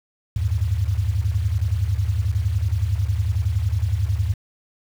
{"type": "tone cluster", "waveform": "sine", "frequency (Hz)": [76.3, 95.3, 106.2], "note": ["D#2", "G2", "G#2"], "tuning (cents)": [-33, -48, 39], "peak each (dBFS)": -23, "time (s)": [0.36, 4.34], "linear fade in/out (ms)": 5, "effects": ["7-bit"]}